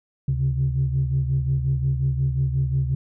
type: tone cluster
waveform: sine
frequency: 72.1 / 132.7 / 138.3 Hz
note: D2 / C3 / C#3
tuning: -31 / +25 / -4 cents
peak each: -26 / -20 / -26 dBFS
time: 0.28-2.95 s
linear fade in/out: 5 ms
effects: tanh soft clip ceiling -13 dBFS